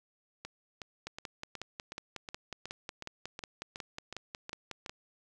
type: two click trains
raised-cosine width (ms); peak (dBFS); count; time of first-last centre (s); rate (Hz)
0.2; -22 / -24; 22 / 13; 1.07-4.895 / 0.45-4.862; 5.49 / 2.72
effects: none